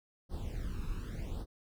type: noise with flanger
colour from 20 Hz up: brown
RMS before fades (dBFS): -38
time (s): 0.29-1.46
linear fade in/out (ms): 50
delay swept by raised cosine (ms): 0.21 to 0.78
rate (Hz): 0.86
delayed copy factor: +0.9
effects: none